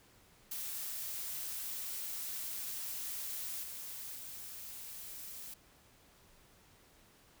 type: noise with level steps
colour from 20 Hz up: blue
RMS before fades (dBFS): -41 / -45 / -47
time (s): 0.51-5.54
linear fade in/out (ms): 5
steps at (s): 3.63 / 4.15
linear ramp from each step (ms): 10
effects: pink hiss -64 dBFS RMS until 7.4 s